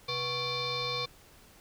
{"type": "tone with frequency modulation", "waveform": "sine", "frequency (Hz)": 2349, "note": "D7", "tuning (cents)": 0, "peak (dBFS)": -30, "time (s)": [0.08, 1.06], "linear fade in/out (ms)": 10, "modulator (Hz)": 620, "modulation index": 3.7, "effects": ["pink hiss -57 dBFS RMS until 1.6 s"]}